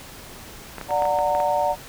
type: clicks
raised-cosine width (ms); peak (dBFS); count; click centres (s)
0.5; -17; 8; 0.783 / 0.813 / 0.907 / 1.022 / 1.054 / 1.188 / 1.35 / 1.402
type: chord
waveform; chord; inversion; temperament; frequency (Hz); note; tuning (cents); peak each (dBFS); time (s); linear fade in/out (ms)
sine; D augmented; none; just; 587.3 / 734.2 / 917.7; D5 / F#5 / A#5; 0 / -14 / -27; -23; 0.88-1.76; 50
effects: pink hiss -41 dBFS RMS until 1.88 s